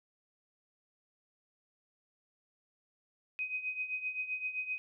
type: tone with tremolo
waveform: sine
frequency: 2512 Hz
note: D#7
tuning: 16 cents sharp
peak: -31 dBFS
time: 3.39-4.78 s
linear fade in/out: 0 ms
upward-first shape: triangle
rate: 7.7 Hz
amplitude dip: 80%
effects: none